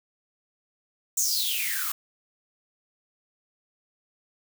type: noise with high-pass filter sweep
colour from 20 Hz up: blue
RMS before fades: -27 dBFS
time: 1.17-1.92 s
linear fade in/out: 5 ms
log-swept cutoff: 7200 to 1100 Hz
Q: 9.8
effects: none